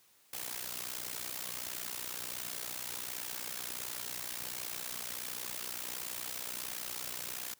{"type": "noise with amplitude modulation", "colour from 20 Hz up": "white", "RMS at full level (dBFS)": -37, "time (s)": [0.33, 7.54], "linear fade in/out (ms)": 5, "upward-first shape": "sine", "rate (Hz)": 61.4, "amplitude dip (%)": 85, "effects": ["white hiss -66 dBFS RMS until 7.59 s", "high-pass 80 Hz 12 dB/octave"]}